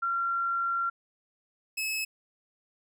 sine / sawtooth tone pair in turn, 1373 / 2587 Hz, F6 / E7, -30 / -33 cents, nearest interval major seventh, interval 1097 cents, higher second, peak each -26 / -26 dBFS, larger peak neither, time 0.02-0.9 / 1.77-2.05 s, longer first, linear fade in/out 10 ms, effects none

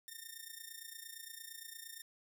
5% pulse tone with amplitude modulation, 1819 Hz, A#6, 43 cents flat, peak -34 dBFS, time 0.08-2.02 s, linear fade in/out 0 ms, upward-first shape sine, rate 28.7 Hz, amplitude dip 75%, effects none

